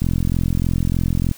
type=click train; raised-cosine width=5 ms; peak=-7 dBFS; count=57; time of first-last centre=0.02-1.313 s; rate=43.3 Hz; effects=white hiss -44 dBFS RMS until 1.37 s